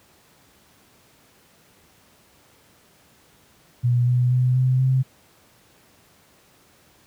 sine tone with pitch steps, 121.8 / 124 / 126.24 / 128.52 / 130.84 Hz, B2 / B2 / B2 / C3 / C3, -24 / +7 / +38 / -31 / 0 cents, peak -15 dBFS, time 3.83-5.03 s, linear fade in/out 20 ms, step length 240 ms, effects pink hiss -56 dBFS RMS until 7.06 s + high-pass 80 Hz 12 dB/octave

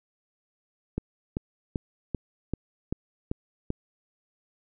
click train, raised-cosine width 3 ms, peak -15 dBFS, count 8, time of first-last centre 0.98-3.704 s, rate 2.57 Hz, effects none

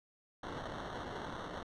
white noise with sample-and-hold, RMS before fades -43 dBFS, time 0.43-1.63 s, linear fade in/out 5 ms, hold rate 2450 Hz, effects low-pass 4000 Hz 12 dB/octave

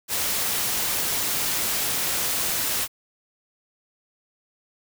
white noise, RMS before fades -25 dBFS, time 0.08-2.88 s, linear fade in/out 50 ms, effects none

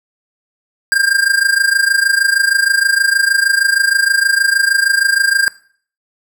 square tone with amplitude modulation, 1600 Hz, G6, 35 cents sharp, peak -8 dBFS, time 0.92-5.48 s, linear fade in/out 0 ms, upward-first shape sine, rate 26.4 Hz, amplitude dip 80%, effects noise-tail reverb RT60 0.5 s tail -20 dB re dry

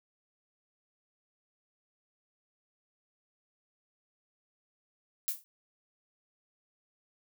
violet noise with exponential decay, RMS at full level -27 dBFS, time 5.28-5.44 s, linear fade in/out 0 ms, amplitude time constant 34 ms, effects none

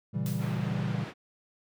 triangle chord, A# diminished seventh, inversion none, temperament equal with one note detuned, 116.54 / 138.59 / 164.24 / 196 Hz, A#2 / C#3 / E3 / G3, 0 / 0 / -6 / 0 cents, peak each -32 dBFS, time 0.13-1.05 s, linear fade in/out 20 ms
white noise with exponential decay, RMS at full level -41 dBFS, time 0.26-0.82 s, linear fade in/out 0 ms, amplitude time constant 120 ms
pink band-pass noise, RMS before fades -42 dBFS, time 0.38-1.14 s, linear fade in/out 50 ms, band 170 to 2700 Hz, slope 12 dB/octave
effects none

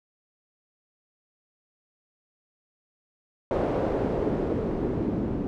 white noise with low-pass filter sweep, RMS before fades -27 dBFS, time 3.51-5.47 s, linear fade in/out 0 ms, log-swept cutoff 550 to 280 Hz, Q 1.5, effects none

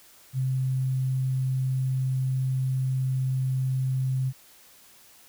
sine tone with sample-and-hold, 130.81 Hz, C3, in tune, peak -23 dBFS, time 0.33-4.33 s, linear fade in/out 50 ms, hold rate 11025 Hz, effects white hiss -54 dBFS RMS until 5.28 s

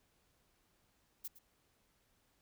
violet noise with echo, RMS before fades -43 dBFS, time 1.24-1.28 s, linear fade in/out 10 ms, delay 110 ms, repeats 1, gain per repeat -15 dB, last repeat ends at 1.39 s, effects pink hiss -75 dBFS RMS until 2.41 s

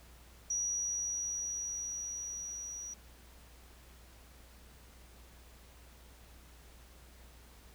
sine tone with level ramp, 5800 Hz, F#8, 35 cents flat, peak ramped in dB -31 to -41 dBFS, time 0.5-2.94 s, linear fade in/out 5 ms, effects added 60 Hz sine -56 dBFS peak until 7.74 s + pink hiss -60 dBFS RMS until 7.74 s

